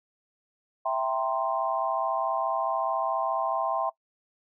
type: chord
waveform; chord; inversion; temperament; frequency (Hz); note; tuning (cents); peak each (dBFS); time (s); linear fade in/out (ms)
sine; C dominant seventh; first; equal; 659.3 / 784 / 932.3 / 1046.5; E5 / G5 / Bb5 / C6; 0 / 0 / 0 / 0; -29 / -30 / -34 / -30; 0.85-3.9; 10
effects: noise-tail reverb RT60 0.1 s tail -21 dB re dry

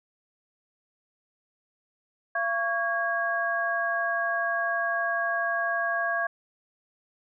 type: tone cluster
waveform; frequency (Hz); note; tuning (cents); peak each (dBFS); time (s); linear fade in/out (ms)
sine; 681 / 1122 / 1638; F5 / C#6 / G#6; -44 / +21 / -24; -29 / -32 / -27; 2.35-6.27; 5
effects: none

